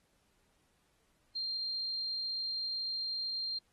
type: tone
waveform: sine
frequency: 4186 Hz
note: C8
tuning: in tune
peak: -34 dBFS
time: 1.35-3.59 s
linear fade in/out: 10 ms
effects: pink hiss -74 dBFS RMS until 3.72 s + AAC 32 kbps